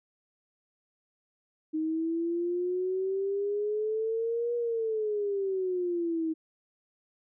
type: exponential two-way sweep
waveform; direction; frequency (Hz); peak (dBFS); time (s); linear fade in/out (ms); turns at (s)
sine; up then down; 311.1 to 479.3 to 316.5; -27; 1.73-6.34; 20; 4.55
effects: none